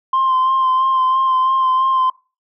sine tone with vibrato, 1046.5 Hz, C6, in tune, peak -11 dBFS, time 0.13-2.1 s, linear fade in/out 5 ms, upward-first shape sine, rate 3 Hz, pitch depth 24 cents each way, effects noise-tail reverb RT60 0.3 s tail -20 dB re dry + tanh soft clip ceiling -10 dBFS

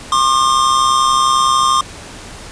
square tone pair together, 1071 / 1202.2 Hz, C6 / D6, +40 / +40 cents, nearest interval major second, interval 200 cents, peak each -14 dBFS, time 0.12-1.81 s, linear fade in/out 2 ms, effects pink hiss -33 dBFS RMS until 2.51 s + resampled to 22050 Hz

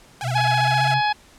sawtooth tone with vibrato, 740 Hz, F#5, in tune, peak -23 dBFS, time 0.21-0.94 s, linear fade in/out 0 ms, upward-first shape sine, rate 15 Hz, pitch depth 220 cents each way
sine tone with pitch glide, 125.8 to 134.05 Hz, B2 to C3, +32 to +42 cents, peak -22 dBFS, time 0.22-1.02 s, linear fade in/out 50 ms, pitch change +110 cents, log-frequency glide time 0.49-0.87 s
harmonic tone, 840 Hz, G#5, 19 cents sharp, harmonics 1 / 2 / 3 / 4 / 5 / 6, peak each -19 / -25 / -29 / -31 / -33 / -35 dBFS, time 0.35-1.13 s, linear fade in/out 10 ms
effects pink hiss -50 dBFS RMS until 1.38 s + low-pass 10000 Hz 12 dB/octave

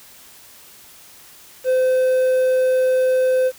triangle tone with quantisation, 514 Hz, C5, 31 cents flat, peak -12 dBFS, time 1.64-3.52 s, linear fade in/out 50 ms, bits 7, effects white hiss -45 dBFS RMS until 3.58 s

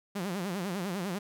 sawtooth tone with vibrato, 187.3 Hz, F#3, 21 cents sharp, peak -28 dBFS, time 0.15-1.19 s, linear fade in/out 10 ms, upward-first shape sine, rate 10 Hz, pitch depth 170 cents each way, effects none

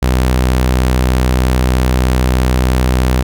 sawtooth tone, 63.2 Hz, B1, 41 cents sharp, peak -6 dBFS, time 0.02-3.23 s, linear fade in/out 10 ms, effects none

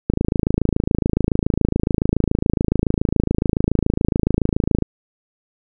click train, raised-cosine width 3 ms, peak -3 dBFS, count 129, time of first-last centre 0.1-4.823 s, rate 27.1 Hz, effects none

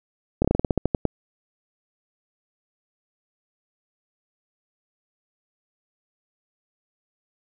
slowing click train, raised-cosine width 2 ms, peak -6 dBFS, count 12, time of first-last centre 0.42-1.053 s, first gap 26 ms, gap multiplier 1.15, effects none

